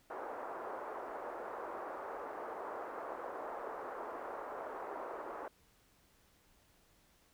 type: band-pass noise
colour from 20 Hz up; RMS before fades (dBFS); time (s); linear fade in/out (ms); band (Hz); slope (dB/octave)
pink; -44; 0.1-5.48; 2; 400 to 1300; 24
effects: pink hiss -69 dBFS RMS until 7.33 s